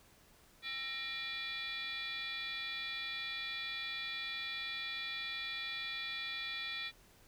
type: tone with frequency modulation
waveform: sine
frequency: 2912 Hz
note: F#7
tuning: 28 cents flat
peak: -38 dBFS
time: 0.62-6.92 s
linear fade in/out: 50 ms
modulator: 525 Hz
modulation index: 2.3
effects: pink hiss -64 dBFS RMS until 7.27 s